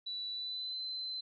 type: tone with pitch glide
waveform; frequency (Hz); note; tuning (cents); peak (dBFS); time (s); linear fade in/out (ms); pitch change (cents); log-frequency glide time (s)
sine; 3951 to 4062; B7 to B7; 0 to +48; -37; 0.06-1.21; 10; +48; 0.31-0.82
effects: none